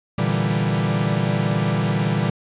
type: chord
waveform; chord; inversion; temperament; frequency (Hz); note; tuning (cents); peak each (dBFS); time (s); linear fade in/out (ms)
45% pulse; E half-diminished seventh; second; equal; 116.54 / 146.83 / 164.81 / 196; Bb2 / D3 / E3 / G3; 0 / 0 / 0 / 0; -24; 0.18-2.3; 5
effects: resampled to 8000 Hz + 8-bit